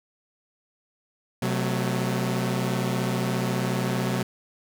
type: chord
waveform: sawtooth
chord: F# diminished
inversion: second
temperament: equal with one note detuned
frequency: 128.05 / 185 / 220 Hz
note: C3 / F#3 / A3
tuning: -37 / 0 / 0 cents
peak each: -23 / -24 / -27 dBFS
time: 1.42-4.23 s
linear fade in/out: 5 ms
effects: none